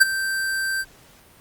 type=tone with ADSR envelope; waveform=square; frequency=1563 Hz; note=G6; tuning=6 cents flat; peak=-8 dBFS; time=0-0.85 s; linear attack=17 ms; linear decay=21 ms; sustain=-15 dB; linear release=46 ms; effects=pink hiss -51 dBFS RMS until 1.4 s + Opus 48 kbps